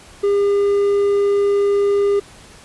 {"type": "tone", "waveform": "triangle", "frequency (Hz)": 403.4, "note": "G4", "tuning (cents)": 50, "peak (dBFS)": -11, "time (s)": [0.23, 2.2], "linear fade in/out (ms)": 10, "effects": ["pink hiss -43 dBFS RMS until 2.64 s", "resampled to 24000 Hz"]}